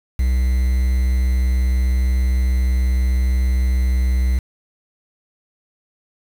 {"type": "tone with quantisation", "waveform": "triangle", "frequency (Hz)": 63.2, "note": "B1", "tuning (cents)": 41, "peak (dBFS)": -12, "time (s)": [0.19, 4.39], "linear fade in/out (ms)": 5, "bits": 6, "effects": []}